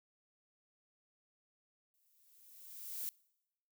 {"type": "noise with exponential growth", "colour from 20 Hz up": "violet", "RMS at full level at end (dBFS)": -39, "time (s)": [1.94, 3.09], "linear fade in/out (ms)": 0, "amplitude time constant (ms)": 250, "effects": ["noise-tail reverb RT60 0.9 s tail -25 dB re dry"]}